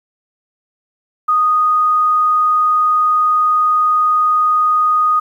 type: tone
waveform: sine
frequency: 1240 Hz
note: D#6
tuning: 6 cents flat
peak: -10 dBFS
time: 1.28-5.2 s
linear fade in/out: 10 ms
effects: 8-bit